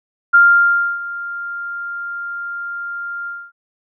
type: tone with ADSR envelope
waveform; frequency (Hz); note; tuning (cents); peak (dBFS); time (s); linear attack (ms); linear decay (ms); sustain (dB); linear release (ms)
sine; 1396.9; F6; 0; -5; 0.33-3.52; 17; 640; -18; 250
effects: none